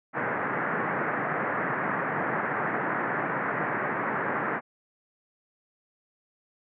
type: band-pass noise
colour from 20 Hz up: white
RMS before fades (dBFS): -29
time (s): 0.13-4.61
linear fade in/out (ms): 50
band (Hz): 120 to 1900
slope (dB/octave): 48
effects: none